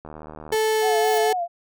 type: click train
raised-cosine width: 1 ms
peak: -24 dBFS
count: 39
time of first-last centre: 0.05-0.544 s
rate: 77 Hz
type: tone with pitch glide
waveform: 35% pulse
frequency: 437 to 434 Hz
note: A4 to A4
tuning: -12 to -24 cents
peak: -17 dBFS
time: 0.52-1.33 s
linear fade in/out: 5 ms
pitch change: -12 cents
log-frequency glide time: 0.72-0.89 s
type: noise with exponential growth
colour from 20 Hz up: violet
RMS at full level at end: -32 dBFS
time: 0.77-1.18 s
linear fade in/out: 2 ms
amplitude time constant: 89 ms
type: tone with vibrato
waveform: sine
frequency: 717 Hz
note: F5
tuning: 45 cents sharp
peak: -22 dBFS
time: 0.81-1.48 s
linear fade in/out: 50 ms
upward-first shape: triangle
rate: 4.4 Hz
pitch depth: 94 cents each way
effects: none